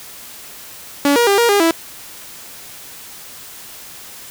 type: tone with pitch steps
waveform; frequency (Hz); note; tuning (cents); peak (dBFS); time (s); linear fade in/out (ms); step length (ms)
sawtooth; 284.5 / 475.3 / 399.4 / 471.3 / 405.4 / 329.7; C#4 / A#4 / G4 / A#4 / G#4 / E4; +45 / +34 / +32 / +19 / -42 / 0; -7; 1.05-1.71; 2; 110
effects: white hiss -36 dBFS RMS until 4.3 s